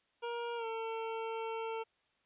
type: tone with pitch glide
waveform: 25% pulse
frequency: 472.1 to 450.3 Hz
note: A#4 to A4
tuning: +22 to +40 cents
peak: -33 dBFS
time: 0.22-1.84 s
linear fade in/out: 20 ms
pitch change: -82 cents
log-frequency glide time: 0.56-0.66 s
effects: white hiss -75 dBFS RMS until 2.25 s + resampled to 8000 Hz